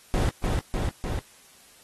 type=noise with echo; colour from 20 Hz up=brown; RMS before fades=-23 dBFS; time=0.14-0.29 s; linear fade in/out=0 ms; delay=300 ms; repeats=3; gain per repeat=-2 dB; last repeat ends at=1.19 s; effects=white hiss -54 dBFS RMS until 1.83 s + AAC 32 kbps